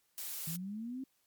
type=noise; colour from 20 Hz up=blue; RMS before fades=-41 dBFS; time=0.18-0.56 s; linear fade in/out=0 ms
type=linear sweep; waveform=sine; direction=up; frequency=155.56 to 270 Hz; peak=-38 dBFS; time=0.47-1.04 s; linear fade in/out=5 ms
effects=white hiss -75 dBFS RMS until 1.26 s + MP3 96 kbps